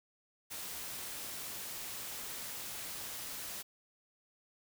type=noise; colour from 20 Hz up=white; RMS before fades=-43 dBFS; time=0.5-3.63 s; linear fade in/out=20 ms; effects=none